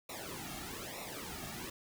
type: noise with flanger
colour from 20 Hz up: pink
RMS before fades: -44 dBFS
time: 0.09-1.7 s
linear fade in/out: 5 ms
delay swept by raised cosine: 0.63 to 2.03 ms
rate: 1.1 Hz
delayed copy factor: -0.85
effects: none